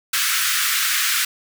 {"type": "high-pass noise", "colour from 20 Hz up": "pink", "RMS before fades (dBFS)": -20, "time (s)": [0.13, 1.25], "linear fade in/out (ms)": 5, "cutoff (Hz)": 1300, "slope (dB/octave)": 48, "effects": []}